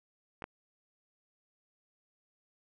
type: clicks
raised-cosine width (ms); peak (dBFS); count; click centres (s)
0.5; -28 / -23; 2; 0.422 / 0.441
effects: none